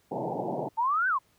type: band-pass noise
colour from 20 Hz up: white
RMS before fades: -32 dBFS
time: 0.11-0.69 s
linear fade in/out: 10 ms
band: 120 to 900 Hz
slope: 96 dB/octave
type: exponential two-way sweep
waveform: sine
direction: up then down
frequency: 878 to 1573 to 975 Hz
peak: -23 dBFS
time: 0.77-1.19 s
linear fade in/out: 20 ms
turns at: 1.08 s
effects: pink hiss -66 dBFS RMS until 1.38 s + high-pass 60 Hz 12 dB/octave